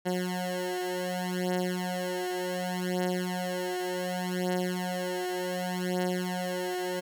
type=beating tone pair; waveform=15% pulse; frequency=181 / 181.67 Hz; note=F#3 / F#3; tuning=-38 / -31 cents; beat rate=0.67 Hz; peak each=-26 dBFS; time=0.05-7.01 s; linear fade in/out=20 ms; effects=none